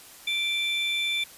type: tone pair together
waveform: triangle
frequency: 2349 / 3526 Hz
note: D7 / A7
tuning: 0 / +3 cents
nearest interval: perfect fifth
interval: 703 cents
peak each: -26 dBFS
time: 0.27-1.24 s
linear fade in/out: 5 ms
effects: white hiss -48 dBFS RMS until 1.37 s + resampled to 32000 Hz